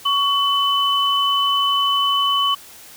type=tone pair together; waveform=sine; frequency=1122 / 3010 Hz; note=C#6 / F#7; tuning=+21 / +29 cents; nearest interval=octave + perfect fourth; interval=1708 cents; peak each=-18 dBFS; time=0.05-2.55 s; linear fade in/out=10 ms; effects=white hiss -42 dBFS RMS until 2.96 s